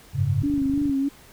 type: chord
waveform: sine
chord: F# suspended second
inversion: none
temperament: equal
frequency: 92.5 / 103.83 / 138.59 Hz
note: F#2 / G#2 / C#3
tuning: 0 / 0 / 0 cents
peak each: -26 / -23 / -23 dBFS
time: 0.13-0.45 s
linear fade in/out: 50 ms
type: click train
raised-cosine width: 5 ms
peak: -21 dBFS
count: 13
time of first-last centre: 0.42-0.896 s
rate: 25.2 Hz
type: tone with vibrato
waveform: sine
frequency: 280 Hz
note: C#4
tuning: 18 cents sharp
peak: -20 dBFS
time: 0.43-1.09 s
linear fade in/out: 10 ms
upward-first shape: sine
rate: 3.2 Hz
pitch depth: 59 cents each way
effects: pink hiss -50 dBFS RMS until 1.32 s